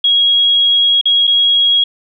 sine tone with dropouts, 3303 Hz, G#7, 10 cents flat, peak -8 dBFS, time 0.04-1.84 s, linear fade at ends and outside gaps 5 ms, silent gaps 1.013-1.055 / 1.271-1.275 s, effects none

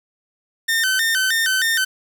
sawtooth tone with vibrato, 1667 Hz, G#6, 6 cents sharp, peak -13 dBFS, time 0.68-1.85 s, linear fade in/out 10 ms, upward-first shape square, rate 3.2 Hz, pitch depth 150 cents each way, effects 7-bit

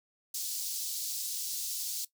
pink high-pass noise, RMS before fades -36 dBFS, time 0.34-2.05 s, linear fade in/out 5 ms, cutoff 4500 Hz, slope 24 dB/octave, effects noise-tail reverb RT60 0.1 s tail -17 dB re dry

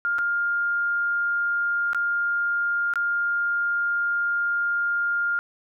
sine tone with dropouts, 1406 Hz, F6, 11 cents sharp, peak -21 dBFS, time 0.05-5.39 s, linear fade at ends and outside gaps 0 ms, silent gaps 0.184-0.189 / 1.932-1.947 / 2.937-2.957 s, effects none

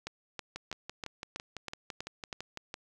two click trains, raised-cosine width 0.2 ms, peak -22 / -20 dBFS, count 14 / 8, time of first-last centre 0.56-2.741 / 0.07-2.328 s, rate 5.96 / 3.1 Hz, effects none

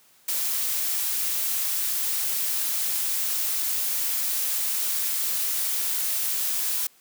blue noise, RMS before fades -26 dBFS, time 0.28-6.87 s, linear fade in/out 5 ms, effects white hiss -58 dBFS RMS until 7 s + high-pass 100 Hz 12 dB/octave

